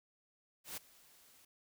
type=noise with ADSR envelope; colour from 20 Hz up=white; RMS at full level=-42 dBFS; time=0.64-1.45 s; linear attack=130 ms; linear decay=12 ms; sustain=-22 dB; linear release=4 ms; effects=none